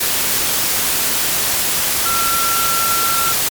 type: tone in noise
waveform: sine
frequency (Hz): 1357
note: E6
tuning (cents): +50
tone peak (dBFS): -18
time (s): 2.05-3.33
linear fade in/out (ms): 10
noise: white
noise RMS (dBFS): -17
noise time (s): 0-3.49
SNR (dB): -4
effects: MP3 96 kbps